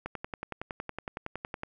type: click train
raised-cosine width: 0.5 ms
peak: -20 dBFS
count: 18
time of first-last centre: 0.06-1.634 s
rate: 10.8 Hz
effects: none